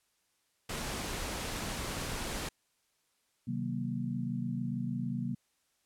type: noise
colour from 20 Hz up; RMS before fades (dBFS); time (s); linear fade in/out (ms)
pink; -37; 0.69-2.49; 5
type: chord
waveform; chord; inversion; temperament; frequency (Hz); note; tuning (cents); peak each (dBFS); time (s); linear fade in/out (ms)
sine; C half-diminished seventh; none; just; 130.81 / 156.98 / 188.37 / 235.5; C3 / Eb3 / Gb3 / Bb3; 0 / +16 / +31 / +18; -37 / -42 / -38 / -36; 3.47-5.35; 10
effects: white hiss -75 dBFS RMS until 5.85 s + low-pass 11000 Hz 12 dB/octave